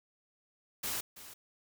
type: noise with echo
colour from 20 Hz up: white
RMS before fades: -36 dBFS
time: 0.83-1.01 s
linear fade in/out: 10 ms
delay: 330 ms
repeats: 1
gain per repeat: -14 dB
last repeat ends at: 1.34 s
effects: none

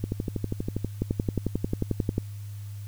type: two click trains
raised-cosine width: 3 ms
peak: -15 / -12 dBFS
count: 11 / 14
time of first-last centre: 0.04-0.846 / 1.02-2.181 s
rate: 12.4 / 11.2 Hz
effects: added 102 Hz sine -35 dBFS peak until 2.87 s + white hiss -55 dBFS RMS until 2.87 s

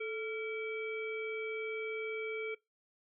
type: harmonic tone with a mistuned harmonic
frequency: 459.5 Hz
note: A#4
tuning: 25 cents flat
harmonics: 1 / 3 / 5 / 7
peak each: -37 / -48 / -41 / -55 dBFS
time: 0-2.55 s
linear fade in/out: 10 ms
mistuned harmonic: 1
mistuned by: -80 cents
effects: noise-tail reverb RT60 0.2 s tail -22 dB re dry

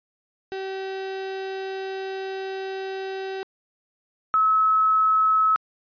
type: tone pair in turn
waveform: 35% pulse / sine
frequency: 383.9 / 1291.3 Hz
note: G4 / E6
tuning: -36 / -36 cents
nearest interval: octave + major sixth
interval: 2100 cents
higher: second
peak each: -27 / -16 dBFS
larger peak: second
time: 0.52-3.43 / 4.34-5.56 s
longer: first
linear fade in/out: 0 ms
effects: resampled to 11025 Hz

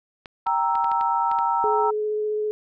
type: clicks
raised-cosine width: 0.3 ms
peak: -22 dBFS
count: 8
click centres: 0.258 / 0.468 / 0.754 / 0.844 / 0.916 / 1.011 / 1.315 / 1.388 s
type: chord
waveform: sine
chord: E diminished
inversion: first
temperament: equal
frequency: 784 / 932.3 / 1318.5 Hz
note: G5 / Bb5 / E6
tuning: 0 / 0 / 0 cents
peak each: -26 / -21 / -26 dBFS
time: 0.46-1.91 s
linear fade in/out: 10 ms
type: tone with vibrato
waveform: sine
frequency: 425.1 Hz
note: G#4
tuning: 40 cents sharp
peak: -22 dBFS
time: 1.64-2.51 s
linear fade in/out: 0 ms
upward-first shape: triangle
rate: 15 Hz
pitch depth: 11 cents each way
effects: none

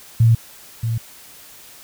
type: tone with echo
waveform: sine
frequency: 114.4 Hz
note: A#2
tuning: 32 cents flat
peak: -9 dBFS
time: 0.2-0.35 s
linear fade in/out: 5 ms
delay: 630 ms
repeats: 1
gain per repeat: -9 dB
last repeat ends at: 0.98 s
effects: white hiss -43 dBFS RMS until 1.83 s

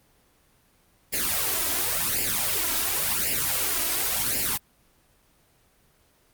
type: noise with flanger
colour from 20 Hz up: white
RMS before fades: -25 dBFS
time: 1.12-4.58 s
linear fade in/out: 20 ms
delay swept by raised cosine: 0.4 to 3.1 ms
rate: 0.92 Hz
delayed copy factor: +1
effects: pink hiss -62 dBFS RMS until 6.33 s + Opus 24 kbps

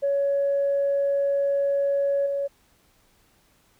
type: tone with level steps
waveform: sine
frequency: 560 Hz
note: C#5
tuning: 18 cents sharp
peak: -19 / -23 dBFS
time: 0.02-2.48 s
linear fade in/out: 20 ms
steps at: 2.26 s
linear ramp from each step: 5 ms
effects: tanh soft clip ceiling -16 dBFS + pink hiss -62 dBFS RMS until 3.79 s

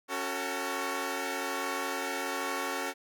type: chord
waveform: 10% pulse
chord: F# minor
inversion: second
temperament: equal with one note detuned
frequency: 277.2 / 370 / 451.3 Hz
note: C#4 / F#4 / A4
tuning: 0 / 0 / +44 cents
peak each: -28 dBFS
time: 0.08-2.94 s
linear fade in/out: 50 ms
effects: none

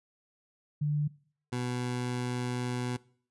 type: tone pair in turn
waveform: sine / 20% pulse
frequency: 148.1 / 123.7 Hz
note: D3 / B2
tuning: +15 / +3 cents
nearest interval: minor third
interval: 312 cents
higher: first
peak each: -26 dBFS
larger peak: neither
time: 0.81-1.08 / 1.52-2.97 s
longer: second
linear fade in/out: 10 ms
effects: noise-tail reverb RT60 0.5 s tail -21 dB re dry + resampled to 24000 Hz

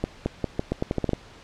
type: accelerating click train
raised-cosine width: 2 ms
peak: -10 dBFS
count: 11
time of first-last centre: 0.04-1.133 s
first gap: 220 ms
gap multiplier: 0.83
effects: pink hiss -48 dBFS RMS until 1.43 s + low-pass 5000 Hz 12 dB/octave

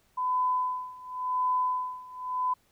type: tone with tremolo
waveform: sine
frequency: 1007 Hz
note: B5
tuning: 33 cents sharp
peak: -23 dBFS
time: 0.17-2.54 s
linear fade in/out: 10 ms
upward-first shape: sine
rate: 0.92 Hz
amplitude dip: 90%
effects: pink hiss -67 dBFS RMS until 2.71 s

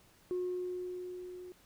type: tone with level ramp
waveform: sine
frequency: 361.9 Hz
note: F#4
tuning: 38 cents flat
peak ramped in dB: -30 to -45 dBFS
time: 0.31-1.52 s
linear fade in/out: 0 ms
effects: tanh soft clip ceiling -29 dBFS + pink hiss -64 dBFS RMS until 1.65 s

